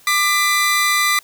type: tone pair together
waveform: sawtooth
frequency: 1189.2 / 2000 Hz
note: D6 / B6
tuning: +21 / +21 cents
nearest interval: major sixth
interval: 900 cents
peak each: -14 / -13 dBFS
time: 0.07-1.19 s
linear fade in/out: 2 ms
effects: white hiss -49 dBFS RMS until 1.23 s